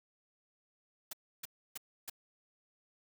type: noise bursts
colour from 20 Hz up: white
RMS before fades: -42 dBFS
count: 4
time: 1.11-2.098 s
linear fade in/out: 5 ms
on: 22 ms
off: 300 ms
effects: none